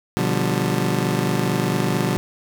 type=chord; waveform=25% pulse; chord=G dominant seventh; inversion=first; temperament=just; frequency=122.5 / 147 / 176.4 / 196 Hz; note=B2 / D3 / F3 / G3; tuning=-14 / +2 / +18 / 0 cents; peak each=-21 dBFS; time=0.17-2.17 s; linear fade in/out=0 ms; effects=none